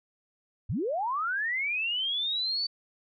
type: linear sweep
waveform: sine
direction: up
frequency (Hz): 67.2 to 4572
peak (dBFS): -27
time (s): 0.69-2.67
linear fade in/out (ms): 10
effects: none